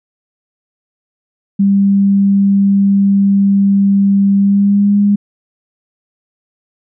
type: tone with pitch glide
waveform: sine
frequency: 198.1 to 203.3 Hz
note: G3 to G#3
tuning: +18 to -37 cents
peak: -7 dBFS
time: 1.59-5.16 s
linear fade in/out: 10 ms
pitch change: +45 cents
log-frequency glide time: 4.36-4.96 s
effects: none